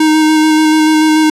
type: tone with vibrato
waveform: square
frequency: 311.1 Hz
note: D#4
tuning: in tune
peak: -7 dBFS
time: 0-1.3 s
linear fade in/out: 5 ms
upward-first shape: square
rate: 6.9 Hz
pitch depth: 11 cents each way
effects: low-pass 10000 Hz 12 dB/octave